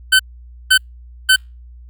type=tone bursts; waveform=25% pulse; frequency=1525 Hz; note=G6; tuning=48 cents flat; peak=-4 dBFS; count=3; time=0.12-1.362 s; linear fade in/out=10 ms; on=74 ms; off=510 ms; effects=added 60 Hz sine -36 dBFS peak until 1.89 s + Opus 48 kbps